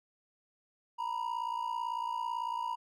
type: ring-modulated tone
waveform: triangle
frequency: 956 Hz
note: A#5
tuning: 43 cents sharp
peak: -28 dBFS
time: 0.98-2.76 s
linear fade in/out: 20 ms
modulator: 29 Hz
effects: none